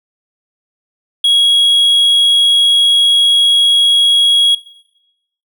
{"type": "tone", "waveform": "triangle", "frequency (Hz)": 3315, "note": "G#7", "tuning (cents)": -4, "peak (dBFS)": -6, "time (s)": [1.24, 4.55], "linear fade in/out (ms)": 5, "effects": ["noise-tail reverb RT60 0.9 s tail -18 dB re dry"]}